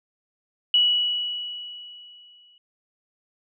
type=tone with exponential decay; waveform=sine; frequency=2935 Hz; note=F#7; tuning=15 cents flat; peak=-14 dBFS; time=0.74-2.58 s; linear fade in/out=2 ms; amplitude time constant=400 ms; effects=none